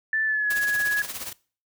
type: tone with pitch glide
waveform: sine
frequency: 1760 to 1674.7 Hz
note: A6 to G#6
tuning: 0 to +14 cents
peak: -21 dBFS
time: 0.13-1.02 s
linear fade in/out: 2 ms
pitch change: -86 cents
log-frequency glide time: 0.24-0.53 s
type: noise with tremolo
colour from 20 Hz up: white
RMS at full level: -32 dBFS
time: 0.5-1.33 s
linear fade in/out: 5 ms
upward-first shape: sine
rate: 17 Hz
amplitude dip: 65%
effects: noise-tail reverb RT60 0.4 s tail -22 dB re dry